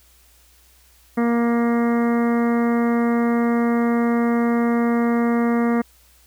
harmonic tone, 235.2 Hz, A#3, 16 cents sharp, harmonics 1 / 2 / 3 / 4 / 5 / 6 / 7 / 8 / 9, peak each -17 / -24 / -29 / -34 / -31 / -36 / -40 / -35 / -39 dBFS, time 1.17-5.82 s, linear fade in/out 10 ms, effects added 60 Hz sine -55 dBFS peak until 6.26 s + white hiss -55 dBFS RMS until 6.26 s

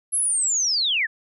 sine linear sweep, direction down, 11130 to 1638 Hz, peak -19 dBFS, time 0.12-1.07 s, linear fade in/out 20 ms, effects none

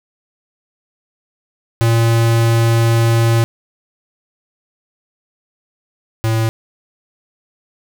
square tone pair in turn, 115.2 / 112.31 Hz, A#2 / A2, -20 / +36 cents, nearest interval unison, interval 44 cents, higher first, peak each -11 / -14 dBFS, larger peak first, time 1.81-3.44 / 6.24-6.49 s, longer first, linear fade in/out 0 ms, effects none

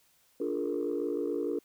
sine chord, Bb dominant seventh, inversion first, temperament just, 291.4 / 349.6 / 419.5 / 466.2 Hz, D4 / F4 / Ab4 / Bb4, -13 / +2 / +17 / 0 cents, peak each -34 dBFS, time 0.4-1.59 s, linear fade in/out 5 ms, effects tanh soft clip ceiling -22 dBFS + white hiss -67 dBFS RMS until 1.64 s

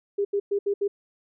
sine tone bursts at uneven times, 403.2 Hz, G4, 49 cents sharp, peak -21 dBFS, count 5, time 0.18-0.25 / 0.33-0.4 / 0.51-0.59 / 0.66-0.74 / 0.81-0.88 s, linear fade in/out 10 ms, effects none

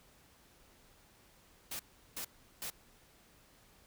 white noise bursts, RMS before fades -41 dBFS, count 3, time 1.71-2.702 s, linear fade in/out 5 ms, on 84 ms, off 370 ms, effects pink hiss -64 dBFS RMS until 3.86 s

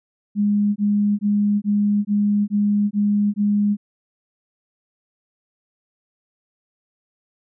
sine tone bursts, 205.8 Hz, G#3, 16 cents flat, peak -15 dBFS, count 8, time 0.35-3.77 s, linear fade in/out 50 ms, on 410 ms, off 20 ms, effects none

